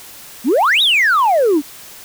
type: exponential two-way sweep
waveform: sine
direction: up then down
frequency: 212.4 to 3909 to 270.9 Hz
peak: -8 dBFS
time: 0.44-1.62 s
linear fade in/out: 50 ms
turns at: 0.82 s
effects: tanh soft clip ceiling -8 dBFS + white hiss -37 dBFS RMS until 2.04 s